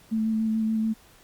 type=tone with vibrato; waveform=sine; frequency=220.5 Hz; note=A3; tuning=4 cents sharp; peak=-22 dBFS; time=0.11-0.94 s; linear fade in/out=20 ms; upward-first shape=square; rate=6.9 Hz; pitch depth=12 cents each way; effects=pink hiss -55 dBFS RMS until 1.23 s + Opus 48 kbps